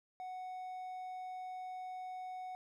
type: tone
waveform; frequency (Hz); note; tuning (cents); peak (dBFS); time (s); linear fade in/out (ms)
triangle; 740; F#5; 0; -40; 0.2-2.55; 0
effects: none